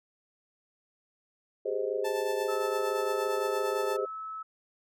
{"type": "chord", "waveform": "sine", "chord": "Ab major seventh", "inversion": "third", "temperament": "just", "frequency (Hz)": [389.3, 415.3, 519.1, 623], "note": ["G4", "Ab4", "C5", "Eb5"], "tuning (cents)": [-12, 0, -14, 2], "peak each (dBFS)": [-34, -32, -33, -38], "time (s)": [1.65, 4.06], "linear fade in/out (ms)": 10}
{"type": "tone with tremolo", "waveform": "sawtooth", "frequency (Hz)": 880, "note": "A5", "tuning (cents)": 0, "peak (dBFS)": -30, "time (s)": [2.04, 3.97], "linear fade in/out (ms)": 10, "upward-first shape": "sine", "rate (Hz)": 8.7, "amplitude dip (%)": 45}
{"type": "tone", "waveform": "sine", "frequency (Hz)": 1300, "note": "E6", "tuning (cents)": -24, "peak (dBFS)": -36, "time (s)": [2.48, 4.43], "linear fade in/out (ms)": 10}
{"effects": []}